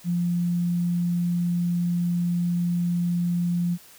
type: tone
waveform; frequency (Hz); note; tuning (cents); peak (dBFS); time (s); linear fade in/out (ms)
sine; 174.2; F3; -4; -21; 0.04-3.78; 50
effects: white hiss -50 dBFS RMS until 3.98 s